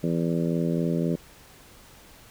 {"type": "harmonic tone", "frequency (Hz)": 83.8, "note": "E2", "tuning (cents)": 29, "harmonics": [2, 3, 4, 5, 6, 7], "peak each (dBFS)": [-25, -29, -31, -33, -35, -36], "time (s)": [0.03, 1.16], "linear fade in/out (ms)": 10, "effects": ["pink hiss -51 dBFS RMS until 2.3 s"]}